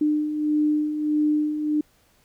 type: beating tone pair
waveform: sine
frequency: 300 / 301.6 Hz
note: D4 / D4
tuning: +37 / +46 cents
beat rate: 1.6 Hz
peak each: -28 / -20 dBFS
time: 0.01-1.81 s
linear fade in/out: 5 ms
effects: pink hiss -61 dBFS RMS until 2.24 s